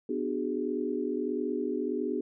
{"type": "chord", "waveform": "sine", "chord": "G# half-diminished seventh", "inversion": "first", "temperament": "just", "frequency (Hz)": [249.2, 299, 373.8, 415.3], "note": ["B3", "D4", "F#4", "G#4"], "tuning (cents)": [16, 31, 18, 0], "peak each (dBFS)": -34, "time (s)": [0.09, 2.21], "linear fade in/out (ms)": 5, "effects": []}